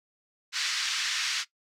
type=band-pass noise; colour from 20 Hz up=white; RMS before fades=-30 dBFS; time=0.52-1.45 s; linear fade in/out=50 ms; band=1400 to 5600 Hz; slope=24 dB/octave; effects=noise-tail reverb RT60 0.1 s tail -17 dB re dry